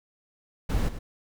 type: noise with echo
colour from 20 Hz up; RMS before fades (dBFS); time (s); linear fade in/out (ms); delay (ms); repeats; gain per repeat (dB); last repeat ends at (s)
brown; -25; 0.69-0.89; 10; 100; 1; -11; 0.99
effects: none